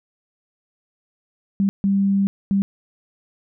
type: tone bursts at uneven times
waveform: sine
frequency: 197.1 Hz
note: G3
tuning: 10 cents sharp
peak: -15 dBFS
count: 3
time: 1.6-1.69 / 1.84-2.27 / 2.51-2.62 s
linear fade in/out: 0 ms
effects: none